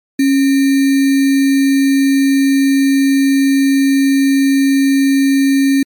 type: tone with sample-and-hold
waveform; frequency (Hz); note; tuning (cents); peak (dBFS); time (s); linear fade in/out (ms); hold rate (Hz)
sine; 273.7; C#4; -22; -8; 0.19-5.83; 5; 2100
effects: MP3 96 kbps